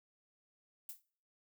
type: noise with exponential decay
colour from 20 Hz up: violet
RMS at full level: -41 dBFS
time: 0.89-1.02 s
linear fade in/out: 1 ms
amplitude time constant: 28 ms
effects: noise-tail reverb RT60 0.5 s tail -22 dB re dry